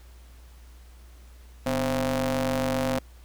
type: ring-modulated tone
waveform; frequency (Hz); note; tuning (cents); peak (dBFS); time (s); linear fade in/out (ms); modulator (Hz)
sawtooth; 137.9; C#3; -9; -17; 1.66-2.99; 5; 390
effects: added 60 Hz sine -46 dBFS peak until 3.24 s + pink hiss -58 dBFS RMS until 3.24 s